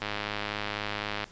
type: click train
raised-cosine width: 0.3 ms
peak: -15 dBFS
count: 128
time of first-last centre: 0.02-1.241 s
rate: 104 Hz
effects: pink hiss -53 dBFS RMS until 1.31 s + resampled to 16000 Hz